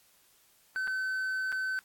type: tone with dropouts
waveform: triangle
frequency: 1526 Hz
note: G6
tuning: 47 cents flat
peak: -28 dBFS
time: 0.76-1.79 s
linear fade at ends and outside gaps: 0 ms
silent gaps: 0.873-0.878 / 1.52-1.525 s
effects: white hiss -64 dBFS RMS until 1.84 s + AAC 64 kbps